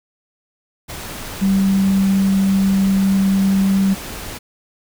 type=tone in noise; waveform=sine; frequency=194 Hz; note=G3; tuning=18 cents flat; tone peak=-12 dBFS; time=1.41-3.95 s; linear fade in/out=20 ms; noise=pink; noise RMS=-30 dBFS; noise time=0.88-4.39 s; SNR=+15 dB; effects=none